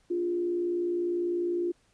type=tone with frequency modulation; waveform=sine; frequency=349.2 Hz; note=F4; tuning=in tune; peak=-26 dBFS; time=0.1-1.72 s; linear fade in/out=10 ms; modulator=59.8 Hz; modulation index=0.41; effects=pink hiss -67 dBFS RMS until 1.93 s + resampled to 22050 Hz